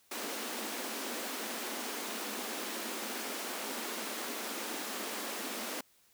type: high-pass noise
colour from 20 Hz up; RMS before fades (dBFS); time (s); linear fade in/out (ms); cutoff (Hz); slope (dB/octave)
pink; -39; 0.11-5.81; 5; 210; 96
effects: white hiss -67 dBFS RMS until 6.13 s